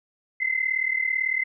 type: tone pair together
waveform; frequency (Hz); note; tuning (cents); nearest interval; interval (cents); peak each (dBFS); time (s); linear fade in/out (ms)
sine; 2041 / 2079; C7 / C7; -44 / -12; unison; 32; -25; 0.4-1.44; 10
effects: none